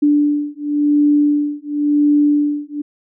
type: beating tone pair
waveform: sine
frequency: 292.8 / 293.74 Hz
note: D4 / D4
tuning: -5 / 0 cents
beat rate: 0.94 Hz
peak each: -15 dBFS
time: 0.02-2.82 s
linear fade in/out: 10 ms
effects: none